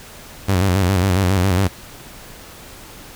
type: tone with vibrato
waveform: sawtooth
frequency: 93.7 Hz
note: F#2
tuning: 22 cents sharp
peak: -10 dBFS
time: 0.48-1.68 s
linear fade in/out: 10 ms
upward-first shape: square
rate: 7.3 Hz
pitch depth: 83 cents each way
effects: pink hiss -39 dBFS RMS until 3.15 s